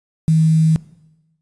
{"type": "tone with quantisation", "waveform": "sine", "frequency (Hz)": 159.2, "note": "D#3", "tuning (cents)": 40, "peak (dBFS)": -10, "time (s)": [0.28, 0.76], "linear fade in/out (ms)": 0, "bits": 6, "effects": ["noise-tail reverb RT60 1.0 s tail -19 dB re dry", "resampled to 22050 Hz"]}